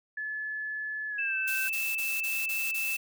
sine tone with pitch glide, 1722 to 1543 Hz, A6 to G6, -38 to -28 cents, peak -32 dBFS, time 0.17-1.68 s, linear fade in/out 5 ms, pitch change -190 cents, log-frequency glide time 1.09-1.37 s
sine tone, 2637 Hz, E7, in tune, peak -29 dBFS, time 1.18-2.97 s, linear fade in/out 10 ms
blue noise bursts, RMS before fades -36 dBFS, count 6, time 1.47-2.97 s, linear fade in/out 10 ms, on 230 ms, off 24 ms
effects none

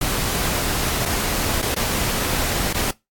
pink noise with dropouts, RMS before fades -22 dBFS, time 0.01-2.91 s, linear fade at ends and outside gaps 5 ms, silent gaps 1.054-1.058 / 1.618-1.625 / 1.746-1.762 / 2.73-2.744 s, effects noise-tail reverb RT60 0.2 s tail -21 dB re dry + AAC 64 kbps

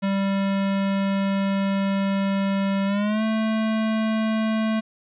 square tone with pitch glide, 196 to 220 Hz, G3 to A3, 0 to 0 cents, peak -21 dBFS, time 0.02-4.81 s, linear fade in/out 20 ms, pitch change +200 cents, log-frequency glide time 2.86-3.23 s, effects resampled to 8000 Hz + 10-bit

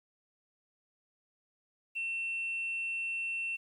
sine tone, 2700 Hz, E7, 41 cents sharp, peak -31 dBFS, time 1.95-3.57 s, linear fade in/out 20 ms, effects tanh soft clip ceiling -30 dBFS + 11-bit

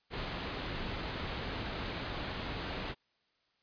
pink low-pass noise, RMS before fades -39 dBFS, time 0.1-2.95 s, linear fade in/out 50 ms, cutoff 4500 Hz, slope 48 dB/octave, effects white hiss -75 dBFS RMS until 3.62 s + resampled to 11025 Hz

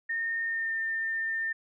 sine tone with pitch glide, 1830 to 1803.8 Hz, A#6 to A6, -32 to +43 cents, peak -28 dBFS, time 0.09-1.53 s, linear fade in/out 10 ms, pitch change -25 cents, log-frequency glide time 0.45-0.77 s, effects none

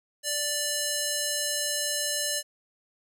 square tone with band-pass filter, 587.3 Hz, D5, in tune, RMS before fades -29 dBFS, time 0.23-2.43 s, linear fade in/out 50 ms, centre 8100 Hz, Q 0.94, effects none

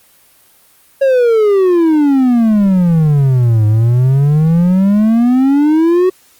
triangle exponential two-way sweep, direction down then up, 554.4 to 105.3 to 376 Hz, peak -5 dBFS, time 1.01-6.1 s, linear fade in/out 10 ms, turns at 3.66 s, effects white hiss -48 dBFS RMS until 6.39 s + Opus 32 kbps

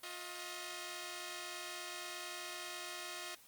5% pulse tone pair together, 355.4 / 634.1 Hz, F4 / D#5, +30 / +33 cents, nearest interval minor seventh, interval 1003 cents, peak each -35 / -35 dBFS, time 0.03-3.35 s, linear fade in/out 5 ms, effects white hiss -62 dBFS RMS until 3.47 s + Opus 32 kbps

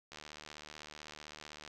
click train, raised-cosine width 0.2 ms, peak -30 dBFS, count 119, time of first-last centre 0.12-1.677 s, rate 75.8 Hz, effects none

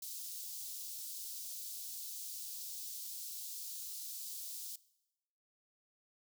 white high-pass noise, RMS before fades -45 dBFS, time 0.02-4.76 s, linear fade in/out 5 ms, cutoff 4100 Hz, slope 24 dB/octave, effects noise-tail reverb RT60 0.9 s tail -20 dB re dry

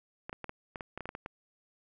clicks, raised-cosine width 0.5 ms, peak -24 dBFS, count 12, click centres 0.295 / 0.329 / 0.443 / 0.494 / 0.758 / 0.808 / 0.976 / 1.007 / 1.056 / 1.091 / 1.151 / 1.261 s, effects none

